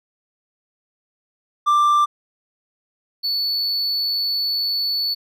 triangle tone pair in turn, 1181 / 4451 Hz, D6 / C#8, +9 / +6 cents, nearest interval octave + major seventh, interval 2297 cents, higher second, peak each -11 / -18 dBFS, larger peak first, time 1.66-2.06 / 3.23-5.15 s, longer second, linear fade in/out 20 ms, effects none

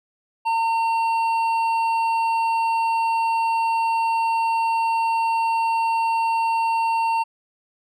sine tone with hard clipping, 910 Hz, A#5, 42 cents flat, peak -20 dBFS, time 0.45-7.24 s, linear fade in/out 20 ms, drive 7 dB, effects none

